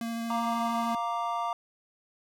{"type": "tone with vibrato", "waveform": "square", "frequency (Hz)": 230.4, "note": "A#3", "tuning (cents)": -20, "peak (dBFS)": -32, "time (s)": [0.01, 0.95], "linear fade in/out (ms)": 2, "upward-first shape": "sine", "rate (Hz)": 13, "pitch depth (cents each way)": 10}
{"type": "chord", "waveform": "triangle", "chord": "Bb major", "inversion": "second", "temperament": "equal", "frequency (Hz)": [698.5, 932.3, 1174.7], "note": ["F5", "Bb5", "D6"], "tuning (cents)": [0, 0, 0], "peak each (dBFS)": -31, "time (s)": [0.3, 1.53], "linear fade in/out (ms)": 2}
{"effects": []}